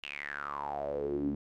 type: tone with band-pass filter sweep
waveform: sawtooth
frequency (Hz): 71.9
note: D2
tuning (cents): -36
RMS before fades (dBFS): -36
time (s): 0.03-1.35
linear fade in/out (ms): 5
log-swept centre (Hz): 2900 to 240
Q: 9.3
effects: none